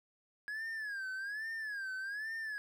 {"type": "tone with vibrato", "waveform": "triangle", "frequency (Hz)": 1661.2, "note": "G#6", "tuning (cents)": 0, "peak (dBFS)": -36, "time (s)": [0.48, 2.58], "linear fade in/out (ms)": 0, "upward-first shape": "sine", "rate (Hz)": 1.2, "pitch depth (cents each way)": 150, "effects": []}